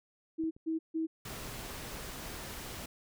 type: tone bursts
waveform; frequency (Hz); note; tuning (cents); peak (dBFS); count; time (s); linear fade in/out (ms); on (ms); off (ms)
sine; 322.1; E4; -40; -30; 3; 0.38-1.07; 20; 130; 150
type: clicks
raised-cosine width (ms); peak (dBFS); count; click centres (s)
3; -37 / -42 / -43; 3; 0.438 / 0.565 / 1.338
type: noise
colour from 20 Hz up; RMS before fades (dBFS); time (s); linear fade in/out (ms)
pink; -43; 1.25-2.86; 5
effects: none